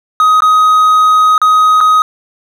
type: tone with dropouts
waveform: triangle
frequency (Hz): 1257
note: D#6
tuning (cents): +17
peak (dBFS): -3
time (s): 0.2-2.02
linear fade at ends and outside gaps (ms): 1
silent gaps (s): 0.405-0.421 / 1.379-1.416 / 1.805-1.81
effects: none